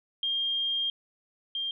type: tone pair in turn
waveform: sine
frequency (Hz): 3212 / 3195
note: G7 / G7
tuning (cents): +41 / +32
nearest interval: unison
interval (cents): 9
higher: first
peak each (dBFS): -26 / -29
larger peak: first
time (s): 0.23-0.9 / 1.55-1.71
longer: first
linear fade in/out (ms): 2
effects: none